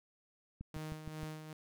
click train, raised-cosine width 5 ms, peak -32 dBFS, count 5, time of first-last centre 0.61-1.232 s, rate 6.43 Hz
sawtooth tone with tremolo, 155.56 Hz, D#3, in tune, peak -37 dBFS, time 0.74-1.53 s, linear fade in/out 2 ms, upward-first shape sine, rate 2.5 Hz, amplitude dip 55%
effects none

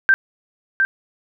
sine tone with echo, 1568 Hz, G6, in tune, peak -9 dBFS, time 0.09-0.14 s, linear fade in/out 0 ms, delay 710 ms, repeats 1, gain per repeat -4 dB, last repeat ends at 0.85 s, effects none

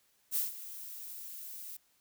violet noise with ADSR envelope, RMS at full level -30 dBFS, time 0.31-1.77 s, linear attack 53 ms, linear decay 150 ms, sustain -15 dB, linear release 7 ms, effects white hiss -71 dBFS RMS until 2 s

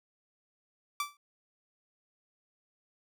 sawtooth tone with exponential decay, 1164 Hz, D6, 16 cents flat, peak -24 dBFS, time 1-1.17 s, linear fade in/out 2 ms, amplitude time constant 35 ms, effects none

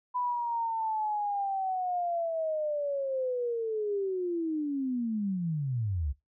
sine linear sweep, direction down, 996 to 64.4 Hz, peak -28 dBFS, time 0.14-6.13 s, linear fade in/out 20 ms, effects noise-tail reverb RT60 0.2 s tail -20 dB re dry

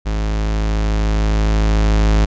45% pulse tone with level ramp, 53 Hz, G#1, 36 cents sharp, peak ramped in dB -17 to -10 dBFS, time 0.05-2.26 s, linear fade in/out 20 ms, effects resampled to 16000 Hz

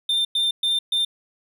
triangle tone bursts at uneven times, 3595 Hz, A7, 36 cents sharp, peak -17 dBFS, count 4, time 0.09-0.25 / 0.35-0.51 / 0.63-0.79 / 0.92-1.05 s, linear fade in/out 5 ms, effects none

